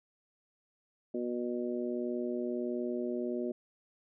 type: harmonic tone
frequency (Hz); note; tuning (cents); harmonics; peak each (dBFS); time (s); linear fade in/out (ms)
121.5; B2; -28; 2 / 3 / 4 / 5; -36 / -35 / -43 / -41; 1.14-3.52; 5
effects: none